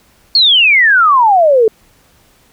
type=exponential sweep; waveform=sine; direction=down; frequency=4435 to 424.1 Hz; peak=-5 dBFS; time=0.35-1.68 s; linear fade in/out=2 ms; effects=pink hiss -50 dBFS RMS until 2.52 s